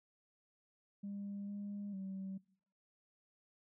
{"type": "tone with pitch steps", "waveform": "sine", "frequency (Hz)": [200.9, 203.2, 192], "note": ["G3", "G#3", "G3"], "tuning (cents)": [43, -38, -36], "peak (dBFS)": -40, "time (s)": [1.03, 2.38], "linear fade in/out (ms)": 10, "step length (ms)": 450, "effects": ["noise-tail reverb RT60 0.7 s tail -24 dB re dry", "tanh soft clip ceiling -38 dBFS"]}